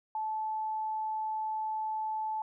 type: tone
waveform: sine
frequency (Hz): 870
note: A5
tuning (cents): -20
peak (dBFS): -31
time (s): 0.15-2.42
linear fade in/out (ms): 2
effects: none